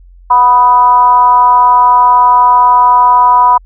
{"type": "tone with frequency modulation", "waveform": "sine", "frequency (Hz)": 987, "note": "B5", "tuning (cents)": -1, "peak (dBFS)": -3, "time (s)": [0.3, 3.58], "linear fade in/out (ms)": 10, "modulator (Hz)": 256, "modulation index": 0.52, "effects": ["added 44 Hz sine -35 dBFS peak until 3.65 s"]}